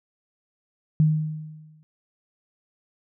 sine tone with exponential decay, 155 Hz, D#3, 6 cents flat, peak -13 dBFS, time 1-1.83 s, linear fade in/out 0 ms, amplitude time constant 180 ms, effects none

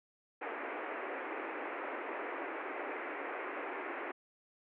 pink band-pass noise, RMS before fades -41 dBFS, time 0.41-4.12 s, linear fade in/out 10 ms, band 300 to 2400 Hz, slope 48 dB/octave, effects none

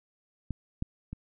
clicks, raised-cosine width 5 ms, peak -20 / -18 / -25 dBFS, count 3, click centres 0.507 / 0.824 / 1.13 s, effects none

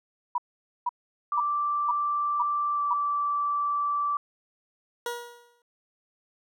sine tone bursts, 974 Hz, B5, 24 cents flat, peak -23 dBFS, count 6, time 0.35-2.936 s, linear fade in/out 5 ms, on 31 ms, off 480 ms
sine tone with pitch glide, 1172 to 1162.6 Hz, D6 to D6, -4 to -18 cents, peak -24 dBFS, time 1.32-4.17 s, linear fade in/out 2 ms, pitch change -14 cents, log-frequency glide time 2.75-2.8 s
20% pulse tone with exponential decay, 478.5 Hz, A#4, 45 cents sharp, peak -23 dBFS, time 5.06-5.62 s, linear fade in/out 2 ms, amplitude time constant 120 ms
effects none

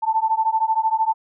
sine beating tone pair, 880 / 893 Hz, A5 / A5, 0 / +25 cents, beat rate 13 Hz, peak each -20 dBFS, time 0.02-1.14 s, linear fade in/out 20 ms, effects none

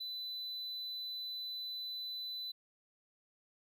triangle tone, 4000 Hz, B7, 21 cents sharp, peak -38 dBFS, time 0-2.52 s, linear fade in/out 10 ms, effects none

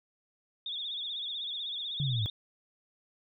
sine tone with vibrato, 3520 Hz, A7, in tune, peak -34 dBFS, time 0.66-2.3 s, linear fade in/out 2 ms, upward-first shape triangle, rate 16 Hz, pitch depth 120 cents each way
sine linear sweep, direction down, 146.83 to 100.9 Hz, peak -28 dBFS, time 2-2.26 s, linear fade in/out 0 ms
effects none

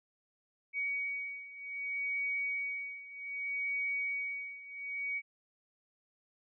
sine beating tone pair, 2252 / 2252.64 Hz, C#7 / C#7, +27 / +27 cents, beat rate 0.64 Hz, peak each -39 / -36 dBFS, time 0.73-5.22 s, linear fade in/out 50 ms, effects none

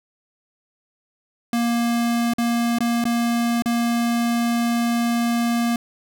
square tone with dropouts, 235.3 Hz, A#3, 16 cents sharp, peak -19 dBFS, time 1.53-5.76 s, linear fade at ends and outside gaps 2 ms, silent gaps 2.336-2.383 / 2.786-2.805 / 3.041-3.053 / 3.622-3.658 s, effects none

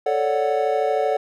triangle chord, D major seventh, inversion second, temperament equal, 440 / 554.4 / 587.3 / 740 Hz, A4 / C#5 / D5 / F#5, 0 / 0 / 0 / 0 cents, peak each -21 / -23 / -23 / -21 dBFS, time 0.06-1.17 s, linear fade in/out 5 ms, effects none

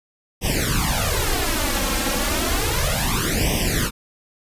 pink noise with flanger, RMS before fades -21 dBFS, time 0.41-3.91 s, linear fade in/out 50 ms, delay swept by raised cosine 0.35 to 3.75 ms, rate 0.32 Hz, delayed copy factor +0.95, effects resampled to 32000 Hz

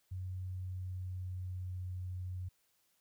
sine tone with pitch glide, 92.5 to 91.33 Hz, F#2 to F#2, 0 to -22 cents, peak -38 dBFS, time 0.11-2.49 s, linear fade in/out 10 ms, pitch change -22 cents, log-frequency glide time 0.29-1.97 s, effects white hiss -75 dBFS RMS until 3 s

